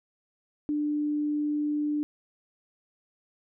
sine tone, 296.9 Hz, D4, 19 cents sharp, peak -25 dBFS, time 0.69-2.03 s, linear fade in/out 0 ms, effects none

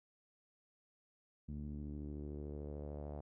sawtooth tone with low-pass filter sweep, 73.42 Hz, D2, in tune, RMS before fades -45 dBFS, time 1.48-3.21 s, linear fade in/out 10 ms, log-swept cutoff 210 to 680 Hz, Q 2.7, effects none

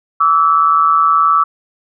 sine tone pair together, 1152 / 1311 Hz, D6 / E6, -34 / -10 cents, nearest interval major second, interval 224 cents, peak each -11 dBFS, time 0.2-1.44 s, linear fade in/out 10 ms, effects none

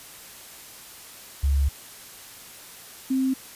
sine tone pair in turn, 69.7 / 263.2 Hz, C#2 / C4, +10 / +10 cents, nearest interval octave + major seventh, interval 2300 cents, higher second, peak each -18 / -20 dBFS, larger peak first, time 1.43-1.69 / 3.1-3.34 s, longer first, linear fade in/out 10 ms, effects white hiss -44 dBFS RMS until 3.55 s + resampled to 32000 Hz

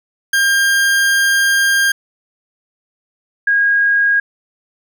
40% pulse / sine tone pair in turn, 1603 / 1635.7 Hz, G6 / G#6, +38 / -27 cents, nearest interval unison, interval 35 cents, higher second, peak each -10 dBFS, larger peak neither, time 0.33-1.92 / 3.47-4.2 s, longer first, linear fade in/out 5 ms, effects none

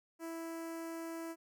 sawtooth tone with notch filter, 329.6 Hz, E4, in tune, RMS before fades -43 dBFS, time 0.19-1.36 s, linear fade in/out 50 ms, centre 3600 Hz, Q 0.88, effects none

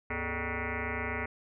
sine tone with frequency modulation, 949 Hz, A#5, 31 cents sharp, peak -31 dBFS, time 0.1-1.26 s, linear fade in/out 5 ms, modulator 170 Hz, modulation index 7.8, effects none

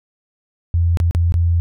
sine tone with dropouts, 85 Hz, F2, 46 cents flat, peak -12 dBFS, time 0.74-1.6 s, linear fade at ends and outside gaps 0 ms, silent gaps 0.972-1.001 / 1.11-1.149 / 1.322-1.341 s, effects none

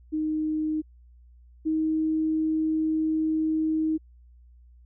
sine tone pair in turn, 310 / 315.1 Hz, D#4 / D#4, -6 / +22 cents, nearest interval unison, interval 28 cents, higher second, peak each -24 / -22 dBFS, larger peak second, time 0.12-0.82 / 1.65-3.98 s, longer second, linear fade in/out 20 ms, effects added 60 Hz sine -50 dBFS peak until 4.85 s

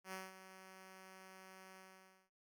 5% pulse tone with ADSR envelope, 188.8 Hz, F#3, 35 cents sharp, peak -33 dBFS, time 0.04-2.3 s, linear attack 89 ms, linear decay 190 ms, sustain -12 dB, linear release 550 ms, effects none

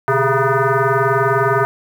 sine tone with frequency modulation, 417.9 Hz, G#4, 11 cents sharp, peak -12 dBFS, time 0.08-1.65 s, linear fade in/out 0 ms, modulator 272 Hz, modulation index 4.2, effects 7-bit

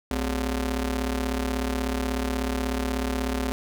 sawtooth ring-modulated tone, 160 Hz, D#3, 49 cents sharp, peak -18 dBFS, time 0.11-3.52 s, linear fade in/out 0 ms, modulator 98.2 Hz, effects none

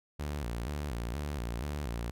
sawtooth tone with vibrato, 65.41 Hz, C2, in tune, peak -30 dBFS, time 0.19-2.11 s, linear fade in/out 10 ms, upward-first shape square, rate 2.1 Hz, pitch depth 200 cents each way, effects none

